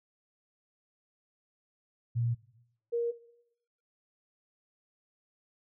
sine tone pair in turn, 117.9 / 470.3 Hz, A#2 / A#4, +20 / +15 cents, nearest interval 2 octaves, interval 2395 cents, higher second, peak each -27 / -27 dBFS, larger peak neither, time 2.15-2.35 / 2.92-3.12 s, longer neither, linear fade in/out 20 ms, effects noise-tail reverb RT60 0.8 s tail -18 dB re dry

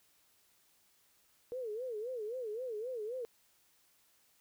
sine tone with vibrato, 465.8 Hz, A#4, 1 cent flat, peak -37 dBFS, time 1.52-3.25 s, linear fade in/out 0 ms, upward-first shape sine, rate 3.8 Hz, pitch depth 190 cents each way, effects white hiss -70 dBFS RMS until 4.4 s

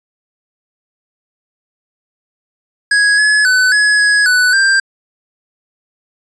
square tone with pitch steps, 1662 / 1700 / 1506 / 1687 / 1672 / 1489 / 1583 Hz, G#6 / G#6 / F#6 / G#6 / G#6 / F#6 / G6, +1 / +40 / +30 / +27 / +11 / +11 / +17 cents, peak -9 dBFS, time 2.91-4.8 s, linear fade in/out 5 ms, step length 270 ms, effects resampled to 22050 Hz

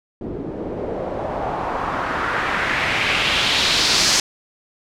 white noise with low-pass filter sweep, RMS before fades -21 dBFS, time 0.21-4.2 s, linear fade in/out 2 ms, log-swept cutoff 310 to 5800 Hz, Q 2, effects none

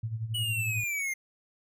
sine tone with tremolo, 111.9 Hz, A2, 30 cents sharp, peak -28 dBFS, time 0.03-0.84 s, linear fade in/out 5 ms, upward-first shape sine, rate 11 Hz, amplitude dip 70%
square linear sweep, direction down, 2960 to 2093 Hz, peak -30 dBFS, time 0.34-1.14 s, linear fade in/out 10 ms
effects none

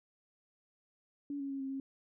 sine tone with pitch steps, 285 / 276.7 / 273.5 / 268.4 / 270.6 Hz, C#4 / C#4 / C#4 / C4 / C#4, +48 / -3 / -23 / +44 / -42 cents, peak -36 dBFS, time 1.3-1.8 s, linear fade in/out 2 ms, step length 100 ms, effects none

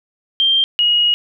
sine tone pair in turn, 3171 / 2889 Hz, G7 / F#7, +19 / -42 cents, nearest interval major second, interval 161 cents, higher first, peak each -11 dBFS, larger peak neither, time 0.4-0.64 / 0.79-1.14 s, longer second, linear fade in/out 0 ms, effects none

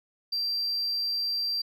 sine tone, 4711 Hz, D8, 5 cents sharp, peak -24 dBFS, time 0.32-1.62 s, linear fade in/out 10 ms, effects tanh soft clip ceiling -25 dBFS

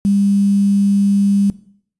sine tone with quantisation, 200 Hz, G3, 35 cents sharp, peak -11 dBFS, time 0.05-1.5 s, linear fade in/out 0 ms, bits 6, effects noise-tail reverb RT60 0.6 s tail -18 dB re dry + resampled to 24000 Hz

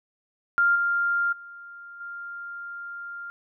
sine tone with level steps, 1396.9 Hz, F6, in tune, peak -17 / -21 / -40 / -34 dBFS, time 0.58-3.3 s, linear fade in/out 0 ms, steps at 0.75 / 1.32 / 2 s, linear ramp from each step 10 ms, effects none

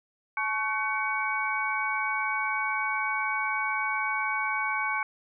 sine tone cluster, 861 / 1108 / 1520 / 2248 Hz, A5 / C#6 / F#6 / C#7, -38 / -1 / +46 / +24 cents, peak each -33 / -32 / -32 / -30 dBFS, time 0.37-5.03 s, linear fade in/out 2 ms, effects none

